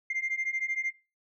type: beating tone pair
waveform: sine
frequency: 2093 / 2106 Hz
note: C7 / C7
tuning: 0 / +11 cents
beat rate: 13 Hz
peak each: -31 dBFS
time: 0.1-0.91 s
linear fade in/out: 5 ms
effects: noise-tail reverb RT60 0.3 s tail -19 dB re dry + tanh soft clip ceiling -24 dBFS